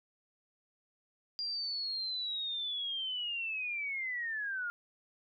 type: linear sweep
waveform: sine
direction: down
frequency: 4806 to 1396.9 Hz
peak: -34 dBFS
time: 1.39-4.7 s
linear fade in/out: 0 ms
effects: none